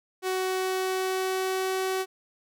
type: tone with pitch glide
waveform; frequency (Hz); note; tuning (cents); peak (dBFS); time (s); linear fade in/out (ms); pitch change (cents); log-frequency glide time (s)
sawtooth; 373.7 to 377.8; F#4 to F#4; +17 to +36; -22; 0.22-2.06; 50; +19; 0.32-1.74
effects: none